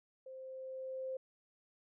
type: tone with level ramp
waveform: sine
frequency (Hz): 523.3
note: C5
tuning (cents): 0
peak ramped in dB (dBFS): -47 to -37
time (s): 0.26-1.17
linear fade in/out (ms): 5
effects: none